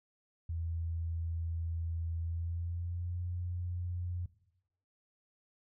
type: tone with pitch glide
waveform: sine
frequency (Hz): 83 to 88.44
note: E2 to F2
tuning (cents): +12 to +22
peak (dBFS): -34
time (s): 0.49-4.26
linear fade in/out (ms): 5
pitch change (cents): +110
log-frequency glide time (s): 2.19-3.22
effects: noise-tail reverb RT60 0.9 s tail -18 dB re dry